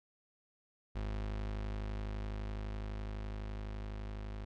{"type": "tone with level ramp", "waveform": "35% pulse", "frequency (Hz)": 51.91, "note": "G#1", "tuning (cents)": 0, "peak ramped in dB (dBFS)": [-34, -39], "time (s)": [0.95, 4.45], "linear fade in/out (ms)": 10, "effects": ["low-pass 4000 Hz 12 dB/octave"]}